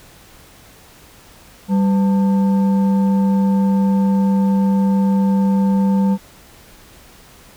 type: tone with frequency modulation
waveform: sine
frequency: 194.9 Hz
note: G3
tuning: 10 cents flat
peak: -12 dBFS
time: 1.68-6.18 s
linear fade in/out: 50 ms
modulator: 699 Hz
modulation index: 0.35
effects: pink hiss -45 dBFS RMS until 7.56 s